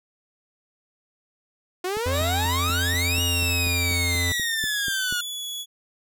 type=exponential two-way sweep; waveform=sawtooth; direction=up then down; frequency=353.7 to 2900 to 1425 Hz; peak=-21 dBFS; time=1.84-5.21 s; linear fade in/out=5 ms; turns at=3.22 s
type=click train; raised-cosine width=3 ms; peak=-23 dBFS; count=14; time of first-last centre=1.97-5.125 s; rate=4.12 Hz
type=tone; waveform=square; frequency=87.31 Hz; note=F2; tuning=in tune; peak=-25 dBFS; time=2.06-4.32 s; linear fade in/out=0 ms
type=tone with pitch glide; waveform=sawtooth; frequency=3779 to 3386 Hz; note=A#7 to G#7; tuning=+23 to +33 cents; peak=-27 dBFS; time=2.11-5.66 s; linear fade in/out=50 ms; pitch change=-190 cents; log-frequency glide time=3.78-5.45 s
effects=none